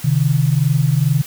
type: tone pair together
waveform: sine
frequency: 130.81 / 153.12 Hz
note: C3 / D#3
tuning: 0 / -27 cents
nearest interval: minor third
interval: 273 cents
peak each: -15 dBFS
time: 0.04-1.22 s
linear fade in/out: 10 ms
effects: white hiss -35 dBFS RMS until 1.26 s